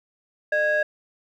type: ring-modulated tone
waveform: triangle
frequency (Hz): 523.3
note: C5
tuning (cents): 0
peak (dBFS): -14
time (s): 0.52-0.83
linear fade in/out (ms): 5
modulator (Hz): 1130
effects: none